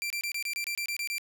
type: tone bursts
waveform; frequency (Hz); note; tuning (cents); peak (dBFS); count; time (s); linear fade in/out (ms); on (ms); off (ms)
sawtooth; 2357; D7; +6; -27; 11; 0.02-1.182; 0; 82; 26
effects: none